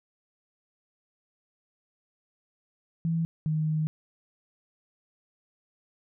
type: tone pair in turn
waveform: sine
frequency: 164.81 / 155.56 Hz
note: E3 / D#3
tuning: 0 / 0 cents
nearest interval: minor second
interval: 100 cents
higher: first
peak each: -24 dBFS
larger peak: neither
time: 3.05-3.25 / 3.46-3.87 s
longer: second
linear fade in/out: 0 ms
effects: none